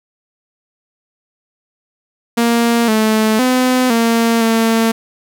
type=tone with pitch steps; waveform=sawtooth; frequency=234 / 217.9 / 254.1 / 230.1 / 226.1 Hz; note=A#3 / A3 / B3 / A#3 / A3; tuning=+7 / -17 / +49 / -22 / +47 cents; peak=-7 dBFS; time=2.37-4.92 s; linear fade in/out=10 ms; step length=510 ms; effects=none